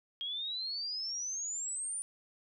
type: exponential sweep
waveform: sine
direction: up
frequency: 3232 to 9420 Hz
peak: -35 dBFS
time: 0.21-2.02 s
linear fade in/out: 0 ms
effects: none